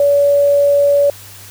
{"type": "tone", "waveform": "sine", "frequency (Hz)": 570, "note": "C#5", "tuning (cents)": 48, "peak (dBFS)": -8, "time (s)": [0, 1.1], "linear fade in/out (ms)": 2, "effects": ["added 99 Hz sine -40 dBFS peak until 1.5 s", "white hiss -37 dBFS RMS until 1.5 s"]}